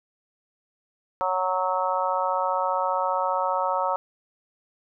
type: harmonic tone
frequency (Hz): 185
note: F#3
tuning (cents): 0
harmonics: 3 / 4 / 5 / 6 / 7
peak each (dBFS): -28 / -30 / -26 / -31 / -29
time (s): 1.21-3.96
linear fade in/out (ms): 0
effects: none